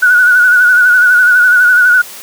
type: tone with vibrato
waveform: sine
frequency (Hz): 1470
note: F#6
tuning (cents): -12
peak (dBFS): -4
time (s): 0.02-2.02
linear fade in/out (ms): 10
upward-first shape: sine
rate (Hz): 12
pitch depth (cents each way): 50
effects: white hiss -30 dBFS RMS until 2.22 s + high-pass 200 Hz 12 dB/octave